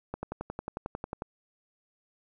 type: click train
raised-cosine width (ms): 1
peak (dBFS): -20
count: 13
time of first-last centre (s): 0.14-1.221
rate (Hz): 11.1
effects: none